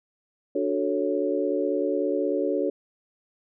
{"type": "chord", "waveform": "sine", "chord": "D major seventh", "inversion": "none", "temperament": "equal", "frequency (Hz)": [293.7, 370, 440, 554.4], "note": ["D4", "F#4", "A4", "C#5"], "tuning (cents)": [0, 0, 0, 0], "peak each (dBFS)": -28, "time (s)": [0.55, 2.7], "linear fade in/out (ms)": 5, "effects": []}